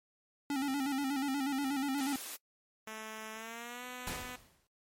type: tone with vibrato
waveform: square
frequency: 275 Hz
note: C#4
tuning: 14 cents flat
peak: -32 dBFS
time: 0.5-2.16 s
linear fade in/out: 2 ms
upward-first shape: square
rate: 8.3 Hz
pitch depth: 66 cents each way
type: high-pass noise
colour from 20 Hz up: white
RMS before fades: -43 dBFS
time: 1.97-2.37 s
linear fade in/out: 20 ms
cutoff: 250 Hz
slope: 24 dB/octave
type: tone with pitch glide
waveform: 5% pulse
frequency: 218.6 to 249.7 Hz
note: A3 to B3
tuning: -11 to +19 cents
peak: -31 dBFS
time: 2.87-4.36 s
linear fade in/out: 5 ms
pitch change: +230 cents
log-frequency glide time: 3.33-3.85 s
type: noise with exponential decay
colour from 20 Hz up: pink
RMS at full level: -37 dBFS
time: 4.07-4.67 s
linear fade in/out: 2 ms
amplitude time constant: 130 ms
effects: noise-tail reverb RT60 0.1 s tail -23 dB re dry + MP3 64 kbps